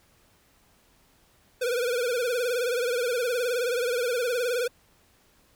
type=tone with vibrato; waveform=square; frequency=487 Hz; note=B4; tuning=24 cents flat; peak=-25 dBFS; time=1.61-4.68 s; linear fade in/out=10 ms; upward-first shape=triangle; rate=19 Hz; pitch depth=110 cents each way; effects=pink hiss -62 dBFS RMS until 5.55 s